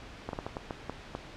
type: slowing click train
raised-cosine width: 1 ms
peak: -20 dBFS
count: 8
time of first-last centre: 0.29-1.151 s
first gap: 42 ms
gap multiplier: 1.35
effects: pink hiss -47 dBFS RMS until 1.36 s + low-pass 4000 Hz 12 dB/octave